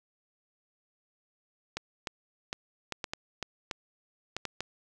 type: clicks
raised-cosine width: 0.2 ms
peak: -16 dBFS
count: 11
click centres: 1.77 / 2.072 / 2.529 / 2.923 / 3.042 / 3.135 / 3.427 / 3.712 / 4.366 / 4.453 / 4.606 s
effects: none